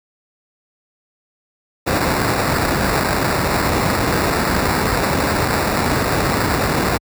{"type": "noise with sample-and-hold", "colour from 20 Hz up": "pink", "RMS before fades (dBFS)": -17, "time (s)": [1.86, 6.98], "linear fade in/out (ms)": 20, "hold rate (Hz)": 3150, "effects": ["high-pass 60 Hz 12 dB/octave"]}